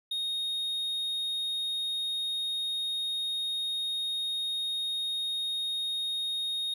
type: tone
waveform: triangle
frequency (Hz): 3720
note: A#7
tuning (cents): -4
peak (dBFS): -28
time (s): 0.11-6.74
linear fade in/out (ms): 5
effects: none